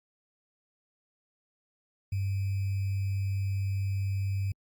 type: tone with sample-and-hold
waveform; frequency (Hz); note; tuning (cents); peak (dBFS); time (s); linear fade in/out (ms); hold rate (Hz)
sine; 97.7; G2; -5; -27; 2.12-4.52; 5; 2450
effects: Opus 48 kbps